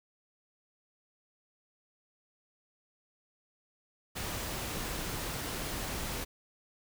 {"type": "noise", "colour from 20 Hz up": "pink", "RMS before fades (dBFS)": -37, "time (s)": [4.15, 6.25], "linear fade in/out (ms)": 20, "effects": []}